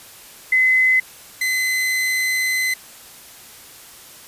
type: tone pair in turn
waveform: sine / 40% pulse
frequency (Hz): 2036 / 2036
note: C7 / C7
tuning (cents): -48 / -48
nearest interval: unison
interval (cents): 0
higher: neither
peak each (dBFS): -12 / -17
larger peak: first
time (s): 0.52-1 / 1.41-2.74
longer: second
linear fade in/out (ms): 5
effects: white hiss -42 dBFS RMS until 4.27 s + resampled to 32000 Hz